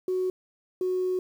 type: tone pair in turn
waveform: sine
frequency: 369.9 / 368.2 Hz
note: F#4 / F#4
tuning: 0 / -8 cents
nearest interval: unison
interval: 8 cents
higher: first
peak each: -23 dBFS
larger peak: neither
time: 0.08-0.3 / 0.81-1.19 s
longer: second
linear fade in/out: 2 ms
effects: tanh soft clip ceiling -20 dBFS + 9-bit